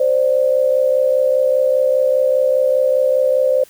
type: tone pair together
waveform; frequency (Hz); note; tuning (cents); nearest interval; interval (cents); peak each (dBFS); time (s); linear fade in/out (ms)
sine; 522.3 / 587.3; C5 / D5; -3 / 0; major second; 203; -13 / -17; 0-3.64; 5
effects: white hiss -47 dBFS RMS until 3.69 s